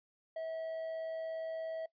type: tone with amplitude modulation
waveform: triangle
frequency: 647 Hz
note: E5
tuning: 32 cents flat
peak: -34 dBFS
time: 0.36-1.86 s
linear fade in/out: 5 ms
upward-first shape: sine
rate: 117 Hz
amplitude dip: 25%
effects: noise-tail reverb RT60 0.1 s tail -21 dB re dry + resampled to 11025 Hz